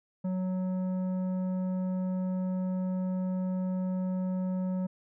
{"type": "tone with tanh clipping", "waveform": "sine", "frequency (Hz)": 185, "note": "F#3", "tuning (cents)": 0, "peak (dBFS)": -30, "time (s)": [0.24, 4.87], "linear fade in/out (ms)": 10, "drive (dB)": 10, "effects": []}